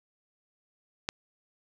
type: click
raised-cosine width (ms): 0.2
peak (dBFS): -12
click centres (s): 1.089
effects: none